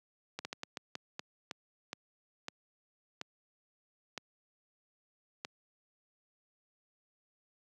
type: slowing click train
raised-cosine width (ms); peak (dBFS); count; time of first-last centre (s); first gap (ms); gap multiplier
0.2; -21; 13; 0.39-5.449; 60; 1.32
effects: high-pass 150 Hz 12 dB/octave